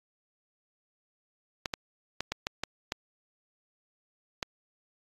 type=clicks; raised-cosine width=0.2 ms; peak=-13 dBFS; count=8; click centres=1.658 / 1.738 / 2.206 / 2.32 / 2.469 / 2.636 / 2.921 / 4.428 s; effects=AAC 32 kbps